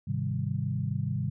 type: chord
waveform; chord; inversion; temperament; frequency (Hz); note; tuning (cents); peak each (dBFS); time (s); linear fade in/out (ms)
sine; Ab major seventh; none; equal; 103.83 / 130.81 / 155.56 / 196; Ab2 / C3 / Eb3 / G3; 0 / 0 / 0 / 0; -33 / -31 / -34 / -36; 0.07-1.3; 10
effects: none